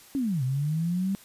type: linear two-way sweep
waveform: sine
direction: down then up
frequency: 286.4 to 125.4 to 198.3 Hz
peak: -24 dBFS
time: 0.15-1.15 s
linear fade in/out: 0 ms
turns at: 0.43 s
effects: white hiss -52 dBFS RMS until 1.24 s + resampled to 32000 Hz